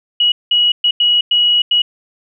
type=tone bursts at uneven times; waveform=sine; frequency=2913 Hz; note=F#7; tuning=28 cents flat; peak=-9 dBFS; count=6; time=0.2-0.32 / 0.51-0.72 / 0.84-0.91 / 1-1.21 / 1.31-1.62 / 1.71-1.82 s; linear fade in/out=5 ms; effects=none